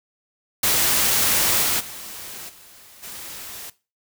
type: noise with level steps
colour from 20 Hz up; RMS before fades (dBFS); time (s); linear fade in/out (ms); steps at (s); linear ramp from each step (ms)
white; -19 / -21 / -36 / -47 / -36; 0.63-3.7; 5; 1.62 / 1.79 / 2.48 / 3.02; 20
effects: noise-tail reverb RT60 0.3 s tail -18 dB re dry